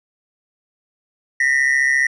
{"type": "ring-modulated tone", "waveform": "triangle", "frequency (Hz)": 1901, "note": "A#6", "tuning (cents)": 33, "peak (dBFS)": -9, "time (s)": [1.4, 2.07], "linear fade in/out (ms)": 5, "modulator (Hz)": 67.3, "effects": ["resampled to 24000 Hz"]}